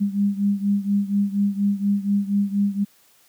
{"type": "beating tone pair", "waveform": "sine", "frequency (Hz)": [200, 204.2], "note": ["G3", "G#3"], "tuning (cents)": [35, -29], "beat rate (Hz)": 4.2, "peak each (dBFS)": [-20, -23], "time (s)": [0, 2.85], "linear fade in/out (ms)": 20, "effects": ["white hiss -57 dBFS RMS until 3.28 s", "high-pass 80 Hz 12 dB/octave"]}